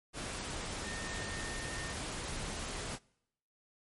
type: tone in noise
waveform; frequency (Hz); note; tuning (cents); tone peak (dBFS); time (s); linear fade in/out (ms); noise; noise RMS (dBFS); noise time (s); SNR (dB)
sine; 1826; A#6; -36; -44; 0.82-1.95; 50; pink; -40; 0.13-2.99; -7
effects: noise-tail reverb RT60 0.8 s tail -25 dB re dry + MP3 48 kbps